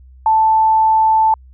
sine tone, 880 Hz, A5, in tune, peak -9 dBFS, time 0.26-1.34 s, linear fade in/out 2 ms, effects added 64 Hz sine -39 dBFS peak until 1.53 s

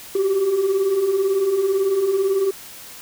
sine beating tone pair, 372.4 / 390.4 Hz, F#4 / G4, +11 / -7 cents, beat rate 18 Hz, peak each -22 / -15 dBFS, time 0.15-2.51 s, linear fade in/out 5 ms, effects tanh soft clip ceiling -14 dBFS + white hiss -39 dBFS RMS until 3.01 s

